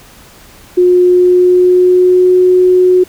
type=tone with pitch glide; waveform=sine; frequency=359.5 to 365.4 Hz; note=F#4 to F#4; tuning=-50 to -22 cents; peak=-4 dBFS; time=0.77-3.04 s; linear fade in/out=10 ms; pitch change=+28 cents; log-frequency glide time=1.11-2.36 s; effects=pink hiss -39 dBFS RMS until 3.08 s